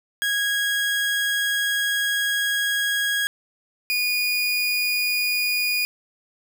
30% pulse tone pair in turn, 1648 / 2452 Hz, G#6 / D#7, -14 / -26 cents, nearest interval perfect fifth, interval 688 cents, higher second, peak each -18 dBFS, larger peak neither, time 0.22-3.27 / 3.9-5.85 s, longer first, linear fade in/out 0 ms, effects none

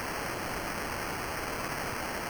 white noise with sample-and-hold, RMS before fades -35 dBFS, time 0-2.29 s, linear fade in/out 0 ms, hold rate 3675 Hz, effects none

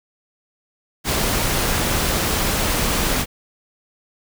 pink noise, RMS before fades -20 dBFS, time 1.04-3.26 s, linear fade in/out 50 ms, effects none

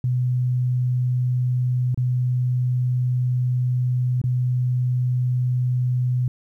sine tone with dropouts, 125.2 Hz, B2, 24 cents sharp, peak -18 dBFS, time 0.04-6.28 s, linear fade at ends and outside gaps 2 ms, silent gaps 1.945-1.975 / 4.216-4.239 s, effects 10-bit

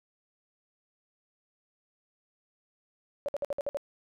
sine tone bursts, 569 Hz, C#5, 45 cents sharp, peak -28 dBFS, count 7, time 3.26-3.771 s, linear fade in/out 0 ms, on 25 ms, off 56 ms, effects none

